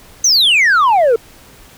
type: exponential sweep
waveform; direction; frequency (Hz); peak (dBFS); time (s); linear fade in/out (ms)
sine; down; 6390 to 437; -5; 0.24-1.16; 5
effects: tanh soft clip ceiling -7 dBFS + pink hiss -42 dBFS RMS until 1.77 s